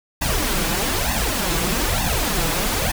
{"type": "noise with flanger", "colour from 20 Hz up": "pink", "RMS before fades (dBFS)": -21, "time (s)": [0.21, 2.92], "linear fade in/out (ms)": 10, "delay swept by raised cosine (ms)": [1.1, 6.1], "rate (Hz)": 1.1, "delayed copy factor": 0.8, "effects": []}